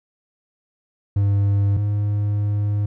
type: tone pair in turn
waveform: triangle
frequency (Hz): 100.4 / 103.16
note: G2 / G#2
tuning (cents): +42 / -11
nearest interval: unison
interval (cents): 47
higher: second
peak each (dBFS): -13 / -16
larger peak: first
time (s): 1.16-1.77 / 1.77-2.86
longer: second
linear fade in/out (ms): 5
effects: none